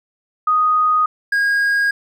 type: tone pair in turn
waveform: sine / triangle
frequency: 1244.5 / 1633.6 Hz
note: D#6 / G#6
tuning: 0 / -29 cents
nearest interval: perfect fourth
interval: 471 cents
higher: second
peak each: -12 dBFS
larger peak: neither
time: 0.47-1.06 / 1.32-1.91 s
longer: neither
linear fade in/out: 5 ms
effects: none